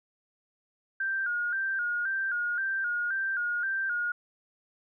sine tone with vibrato, 1500 Hz, F#6, 23 cents sharp, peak -27 dBFS, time 1-4.12 s, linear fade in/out 5 ms, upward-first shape square, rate 1.9 Hz, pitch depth 78 cents each way, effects none

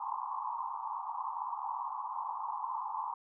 white band-pass noise, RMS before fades -38 dBFS, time 0-3.14 s, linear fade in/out 5 ms, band 830 to 1100 Hz, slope 96 dB/octave, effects none

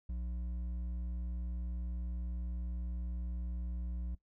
sine tone with hard clipping, 60 Hz, B1, 49 cents flat, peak -38 dBFS, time 0.09-4.15 s, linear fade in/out 5 ms, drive 7 dB, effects noise-tail reverb RT60 0.1 s tail -18 dB re dry

